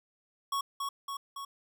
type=tone with echo; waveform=square; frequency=1108.7 Hz; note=C#6; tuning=in tune; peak=-30 dBFS; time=0.52-0.61 s; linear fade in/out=5 ms; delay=280 ms; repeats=3; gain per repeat=-3 dB; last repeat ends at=1.45 s; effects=none